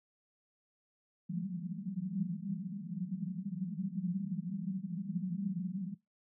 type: band-pass noise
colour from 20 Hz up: white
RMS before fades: -38 dBFS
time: 1.29-5.95 s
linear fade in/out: 10 ms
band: 170 to 200 Hz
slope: 96 dB/octave
effects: noise-tail reverb RT60 0.2 s tail -21 dB re dry